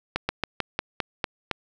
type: slowing click train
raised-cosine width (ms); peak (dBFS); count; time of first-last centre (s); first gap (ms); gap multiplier
0.3; -8; 8; 0.16-1.513; 130; 1.13
effects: none